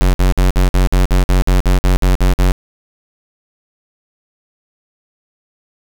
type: tone bursts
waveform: square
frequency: 46 Hz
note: F#1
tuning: 9 cents flat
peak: -9 dBFS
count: 14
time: 0.01-2.519 s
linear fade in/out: 0 ms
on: 130 ms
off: 53 ms
effects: none